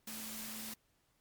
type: tone in noise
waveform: sine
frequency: 220 Hz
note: A3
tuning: in tune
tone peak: -49 dBFS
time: 0.07-0.74 s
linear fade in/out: 5 ms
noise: white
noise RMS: -45 dBFS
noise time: 0.07-0.74 s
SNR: -7 dB
effects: pink hiss -75 dBFS RMS until 1.2 s + MP3 96 kbps